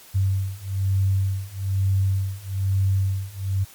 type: beating tone pair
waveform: sine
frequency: 95.9 / 97 Hz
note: G2 / G2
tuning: -37 / -18 cents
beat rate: 1.1 Hz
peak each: -23 / -22 dBFS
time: 0.14-3.65 s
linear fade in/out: 20 ms
effects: white hiss -47 dBFS RMS until 3.74 s + MP3 96 kbps